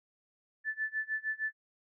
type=tone with tremolo; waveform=sine; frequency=1750 Hz; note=A6; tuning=10 cents flat; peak=-29 dBFS; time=0.64-1.53 s; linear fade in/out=50 ms; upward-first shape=sine; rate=6.5 Hz; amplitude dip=95%; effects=none